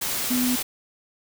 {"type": "tone in noise", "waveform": "sine", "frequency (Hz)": 249.8, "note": "B3", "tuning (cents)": 20, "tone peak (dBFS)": -21, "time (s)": [0.3, 0.56], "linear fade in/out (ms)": 10, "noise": "white", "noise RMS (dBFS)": -27, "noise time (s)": [0.01, 0.63], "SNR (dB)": 3, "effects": []}